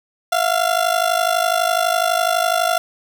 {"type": "ring-modulated tone", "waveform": "30% pulse", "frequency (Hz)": 690, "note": "F5", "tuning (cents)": -21, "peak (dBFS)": -10, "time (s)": [0.32, 2.78], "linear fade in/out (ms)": 0, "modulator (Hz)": 26, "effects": []}